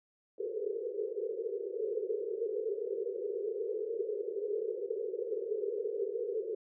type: band-pass noise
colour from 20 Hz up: white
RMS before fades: -36 dBFS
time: 0.38-6.55 s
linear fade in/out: 5 ms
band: 390 to 480 Hz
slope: 96 dB/octave
effects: none